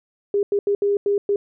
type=tone bursts at uneven times; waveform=sine; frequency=404.7 Hz; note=G#4; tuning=45 cents flat; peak=-16 dBFS; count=6; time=0.34-0.43 / 0.52-0.59 / 0.67-0.75 / 0.82-0.97 / 1.06-1.18 / 1.29-1.36 s; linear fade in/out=2 ms; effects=none